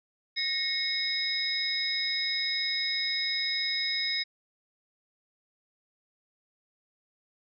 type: tone cluster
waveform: sine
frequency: 1857 / 2181 / 3797 / 5060 Hz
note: A#6 / C#7 / A#7 / D#8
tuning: -7 / -29 / +31 / +28 cents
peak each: -37 / -33 / -32 / -31 dBFS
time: 0.36-4.24 s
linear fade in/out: 20 ms
effects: none